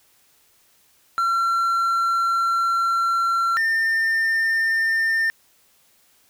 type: tone pair in turn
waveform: triangle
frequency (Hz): 1361 / 1804.7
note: F6 / A6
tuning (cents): -45 / +43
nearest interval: perfect fourth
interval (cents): 488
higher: second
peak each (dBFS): -16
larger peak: neither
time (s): 1.18-3.57 / 3.57-5.3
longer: first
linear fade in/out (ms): 0
effects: white hiss -59 dBFS RMS until 6.29 s